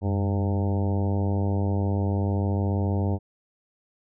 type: harmonic tone with a mistuned harmonic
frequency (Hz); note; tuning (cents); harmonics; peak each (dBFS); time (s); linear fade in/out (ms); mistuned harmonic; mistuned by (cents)
100.4; G2; +42; 1 / 2 / 3 / 4 / 5 / 6 / 7 / 8 / 9; -23 / -29 / -33 / -35 / -37 / -39 / -40 / -41 / -42; 0.01-3.19; 50; 1; -110
effects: none